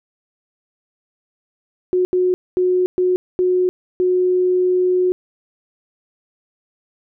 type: tone bursts at uneven times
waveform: sine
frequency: 364.7 Hz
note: F#4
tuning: 25 cents flat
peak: -13 dBFS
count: 6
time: 1.93-2.05 / 2.13-2.34 / 2.57-2.86 / 2.98-3.16 / 3.39-3.69 / 4-5.12 s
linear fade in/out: 0 ms
effects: none